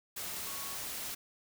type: tone in noise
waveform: sine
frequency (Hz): 1108.7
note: C#6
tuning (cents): 0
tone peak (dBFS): -49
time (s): 0.46-0.77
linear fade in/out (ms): 10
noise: white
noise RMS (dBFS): -40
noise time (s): 0.16-1.15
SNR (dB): -12
effects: none